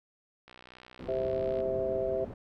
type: click train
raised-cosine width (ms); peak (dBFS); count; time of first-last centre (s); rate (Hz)
0.3; -34; 71; 0.48-1.604; 62.3
type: low-pass noise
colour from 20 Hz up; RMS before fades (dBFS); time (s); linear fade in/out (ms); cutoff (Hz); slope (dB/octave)
white; -42; 0.99-2.34; 5; 340; 12
type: chord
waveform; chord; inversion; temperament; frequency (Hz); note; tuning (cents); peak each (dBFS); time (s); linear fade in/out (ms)
sine; C major; second; just; 392.4 / 523.3 / 654.1; G4 / C5 / E5; +2 / 0 / -14; -33 / -33 / -32; 1.08-2.25; 10
effects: none